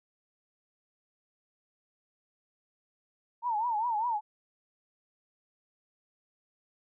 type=tone with vibrato; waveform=sine; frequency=905 Hz; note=A5; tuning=48 cents sharp; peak=-27 dBFS; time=3.42-4.21 s; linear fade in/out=50 ms; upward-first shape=triangle; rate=5 Hz; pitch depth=170 cents each way; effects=none